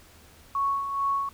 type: tone with tremolo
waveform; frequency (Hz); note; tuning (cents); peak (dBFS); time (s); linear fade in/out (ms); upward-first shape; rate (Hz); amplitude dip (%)
sine; 1108.7; C#6; 0; -22; 0.55-1.29; 2; sine; 2.3; 55
effects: added 78 Hz sine -57 dBFS peak until 1.33 s + pink hiss -54 dBFS RMS until 1.33 s